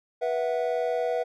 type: chord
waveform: triangle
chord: B suspended fourth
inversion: none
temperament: equal with one note detuned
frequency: 488.2 / 659.3 / 740 Hz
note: B4 / E5 / F#5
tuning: -20 / 0 / 0 cents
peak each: -25 / -27 / -30 dBFS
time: 0.21-1.24 s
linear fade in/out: 20 ms
effects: none